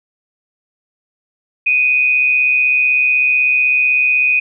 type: tone with amplitude modulation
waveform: sine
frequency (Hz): 2489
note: D#7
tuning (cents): 0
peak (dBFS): -8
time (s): 1.66-4.4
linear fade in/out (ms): 10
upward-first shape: sine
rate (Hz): 136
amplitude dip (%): 50
effects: none